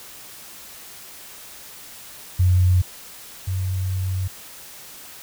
sine tone pair in turn, 90.8 / 93.68 Hz, F#2 / F#2, -32 / +22 cents, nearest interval minor second, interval 54 cents, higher second, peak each -13 / -21 dBFS, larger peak first, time 2.39-2.82 / 3.47-4.28 s, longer second, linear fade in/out 10 ms, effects white hiss -41 dBFS RMS until 5.22 s

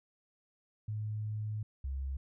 sine tone pair in turn, 107 / 67.41 Hz, A2 / C#2, -48 / -48 cents, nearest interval minor sixth, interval 800 cents, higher first, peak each -34 / -34 dBFS, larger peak neither, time 0.88-1.63 / 1.84-2.17 s, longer first, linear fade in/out 5 ms, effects none

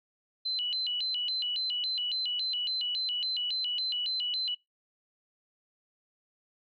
sine tone with vibrato, 3463 Hz, A7, 28 cents flat, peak -29 dBFS, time 0.45-4.55 s, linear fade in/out 10 ms, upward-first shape square, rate 3.6 Hz, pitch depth 280 cents each way, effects noise-tail reverb RT60 0.2 s tail -24 dB re dry

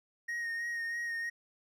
triangle tone with vibrato, 1864.7 Hz, A#6, in tune, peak -32 dBFS, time 0.28-1.3 s, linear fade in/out 10 ms, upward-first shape sine, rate 3.1 Hz, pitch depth 23 cents each way, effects none

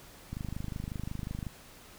click train, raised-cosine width 5 ms, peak -24 dBFS, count 30, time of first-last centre 0.33-1.467 s, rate 25.5 Hz, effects pink hiss -53 dBFS RMS until 1.98 s

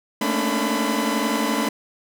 sawtooth tone cluster, 218.5 / 230 / 275.2 / 297 / 1004 Hz, A3 / A#3 / C#4 / D4 / B5, -12 / -23 / -12 / +20 / +28 cents, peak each -22 / -24 / -23 / -23 / -23 dBFS, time 0.21-1.69 s, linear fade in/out 5 ms, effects none

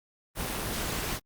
pink noise with amplitude modulation, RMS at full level -29 dBFS, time 0.35-1.2 s, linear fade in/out 50 ms, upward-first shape sine, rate 252 Hz, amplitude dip 70%, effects Opus 32 kbps

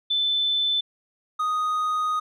sine / triangle tone pair in turn, 3520 / 1244.5 Hz, A7 / D#6, 0 / 0 cents, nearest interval octave + tritone, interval 1800 cents, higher first, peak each -20 dBFS, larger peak neither, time 0.1-0.81 / 1.39-2.2 s, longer second, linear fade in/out 10 ms, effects none

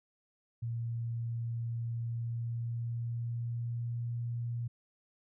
sine tone with pitch glide, 116.54 to 118.51 Hz, A#2 to A#2, 0 to +29 cents, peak -33 dBFS, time 0.62-4.68 s, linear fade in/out 10 ms, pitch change +29 cents, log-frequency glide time 1.97-4.1 s, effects none

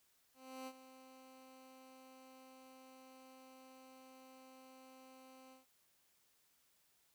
15% pulse tone with ADSR envelope, 261 Hz, C4, 4 cents flat, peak -39 dBFS, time 0.34-5.66 s, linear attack 330 ms, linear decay 52 ms, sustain -13 dB, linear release 140 ms, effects white hiss -75 dBFS RMS until 7.14 s

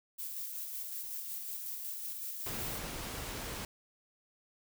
violet noise with tremolo, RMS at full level -40 dBFS, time 0.18-2.79 s, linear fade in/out 20 ms, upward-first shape square, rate 5.4 Hz, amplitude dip 25%
pink noise, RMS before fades -41 dBFS, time 2.46-3.65 s, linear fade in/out 2 ms
effects none

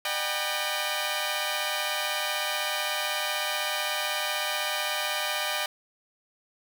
10% pulse tone cluster, 604 / 755 / 800 / 968 Hz, D5 / F#5 / G5 / B5, +48 / +35 / +35 / -35 cents, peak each -23 / -26 / -25 / -27 dBFS, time 0.05-5.66 s, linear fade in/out 2 ms, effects none

